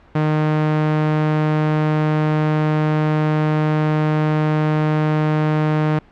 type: tone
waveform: sawtooth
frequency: 153.6 Hz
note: D#3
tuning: 22 cents flat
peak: -11 dBFS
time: 0.15-5.99 s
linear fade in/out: 5 ms
effects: pink hiss -49 dBFS RMS until 6.11 s + low-pass 2000 Hz 12 dB/octave